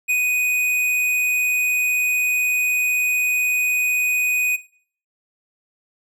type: tone with hard clipping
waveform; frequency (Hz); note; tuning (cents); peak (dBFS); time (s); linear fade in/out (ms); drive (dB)
triangle; 2489; D#7; 0; -18; 0.08-4.57; 20; 16
effects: noise-tail reverb RT60 0.5 s tail -17 dB re dry